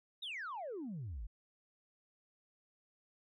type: exponential sweep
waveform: sine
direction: down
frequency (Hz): 3876 to 44.25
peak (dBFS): -39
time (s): 0.22-1.27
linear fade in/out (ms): 10
effects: tanh soft clip ceiling -38 dBFS